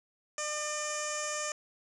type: tone with low-pass filter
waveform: 15% pulse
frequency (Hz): 601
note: D5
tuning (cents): +40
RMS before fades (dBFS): -35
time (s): 0.38-1.52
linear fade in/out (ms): 2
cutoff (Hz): 7400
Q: 9.5
effects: none

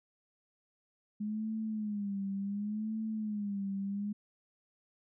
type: tone with vibrato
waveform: sine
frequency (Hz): 207.7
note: G#3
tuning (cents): 0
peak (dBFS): -33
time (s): 1.2-4.13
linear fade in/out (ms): 10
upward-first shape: sine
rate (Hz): 0.69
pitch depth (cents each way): 100
effects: none

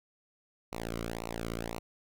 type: tone with flanger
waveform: sawtooth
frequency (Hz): 57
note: A#1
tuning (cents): -38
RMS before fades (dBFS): -38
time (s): 0.72-1.79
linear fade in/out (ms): 5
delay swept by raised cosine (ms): 0.6 to 1.18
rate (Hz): 1.9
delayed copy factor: -1
effects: none

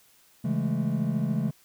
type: chord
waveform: triangle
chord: A major seventh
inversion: first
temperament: just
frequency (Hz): 137.5 / 165 / 206.2 / 220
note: C#3 / E3 / G#3 / A3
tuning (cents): -14 / +2 / -12 / 0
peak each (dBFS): -28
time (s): 0.44-1.51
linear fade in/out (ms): 10
effects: white hiss -60 dBFS RMS until 1.64 s

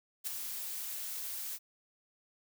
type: noise with ADSR envelope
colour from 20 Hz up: blue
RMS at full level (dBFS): -34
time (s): 0.24-1.59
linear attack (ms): 31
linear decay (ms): 6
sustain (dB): -6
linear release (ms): 46
effects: none

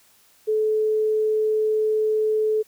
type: tone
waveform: sine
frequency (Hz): 432.3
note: A4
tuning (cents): -31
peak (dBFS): -18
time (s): 0.47-2.63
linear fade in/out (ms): 20
effects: white hiss -57 dBFS RMS until 2.67 s

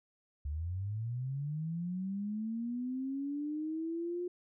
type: linear sweep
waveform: sine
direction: up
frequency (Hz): 69.3 to 358.3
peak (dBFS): -34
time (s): 0.45-4.28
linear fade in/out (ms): 5
effects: none

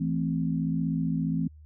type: chord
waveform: sine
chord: A minor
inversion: second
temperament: equal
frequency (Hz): 164.81 / 220 / 261.6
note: E3 / A3 / C4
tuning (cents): 0 / 0 / 0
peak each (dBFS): -27 / -32 / -30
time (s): 0-1.48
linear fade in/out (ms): 10
effects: added 76 Hz sine -47 dBFS peak until 1.65 s

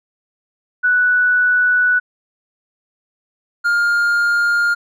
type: tone pair in turn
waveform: sine / triangle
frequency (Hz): 1480 / 1410.3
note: F#6 / F6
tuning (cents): 0 / +17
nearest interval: minor second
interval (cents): 83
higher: first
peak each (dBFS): -11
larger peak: neither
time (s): 0.83-2 / 3.64-4.75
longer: first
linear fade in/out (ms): 20
effects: none

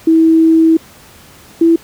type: tone pair in turn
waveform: sine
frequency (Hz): 324 / 331.8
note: E4 / E4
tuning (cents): -30 / +11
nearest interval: unison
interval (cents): 41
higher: second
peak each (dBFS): -5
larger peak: neither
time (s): 0.07-0.77 / 1.61-1.76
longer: first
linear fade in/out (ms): 5
effects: pink hiss -40 dBFS RMS until 1.83 s + high-pass 60 Hz 12 dB/octave

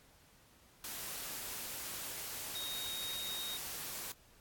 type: tone in noise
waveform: sine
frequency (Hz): 3749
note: A#7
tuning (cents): +9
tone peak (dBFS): -40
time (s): 2.55-3.57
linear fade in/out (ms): 2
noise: white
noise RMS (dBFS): -43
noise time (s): 0.84-4.12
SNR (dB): 0
effects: pink hiss -64 dBFS RMS until 4.4 s + AAC 64 kbps

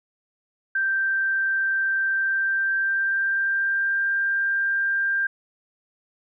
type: tone with pitch glide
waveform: sine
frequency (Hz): 1568 to 1589.9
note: G6 to G6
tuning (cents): 0 to +24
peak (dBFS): -20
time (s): 0.75-5.27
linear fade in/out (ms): 5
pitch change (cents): +24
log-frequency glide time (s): 2.13-4.09
effects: none

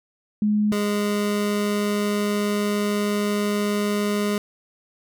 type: tone pair in turn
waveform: sine / 25% pulse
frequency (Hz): 210 / 206.4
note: G#3 / G#3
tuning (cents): +19 / -10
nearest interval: unison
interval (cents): 29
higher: first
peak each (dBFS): -17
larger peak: neither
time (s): 0.42-0.72 / 0.72-4.38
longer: second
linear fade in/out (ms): 2
effects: none

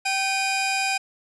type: tone pair together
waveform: sawtooth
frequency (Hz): 775 / 2460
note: G5 / D#7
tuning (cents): -20 / -20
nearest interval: octave + minor sixth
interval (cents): 2000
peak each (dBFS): -21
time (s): 0.05-0.98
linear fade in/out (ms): 10
effects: resampled to 22050 Hz

